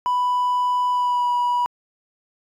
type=tone with pitch glide; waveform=triangle; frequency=990 to 974.7 Hz; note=B5 to B5; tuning=+4 to -23 cents; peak=-15 dBFS; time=0.06-1.66 s; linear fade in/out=0 ms; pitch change=-27 cents; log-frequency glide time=0.92-1.28 s; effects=tanh soft clip ceiling -12 dBFS